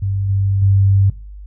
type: tone with level steps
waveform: sine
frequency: 98 Hz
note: G2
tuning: in tune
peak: -16 / -13 / -9 dBFS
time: 0.02-1.1 s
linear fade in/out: 5 ms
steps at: 0.29 / 0.62 s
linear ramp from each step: 5 ms
effects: noise-tail reverb RT60 0.3 s tail -18 dB re dry + added 50 Hz sine -31 dBFS peak until 1.46 s